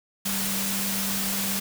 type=tone in noise; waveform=sine; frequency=196 Hz; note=G3; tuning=in tune; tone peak=-31 dBFS; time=0.25-1.6 s; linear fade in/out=10 ms; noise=white; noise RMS=-28 dBFS; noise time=0.25-1.6 s; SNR=-6 dB; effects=none